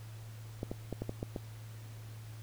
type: clicks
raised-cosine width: 2 ms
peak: -23 dBFS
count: 7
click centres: 0.631 / 0.715 / 0.927 / 1.02 / 1.094 / 1.229 / 1.362 s
effects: added 110 Hz sine -45 dBFS peak until 2.42 s + pink hiss -57 dBFS RMS until 2.42 s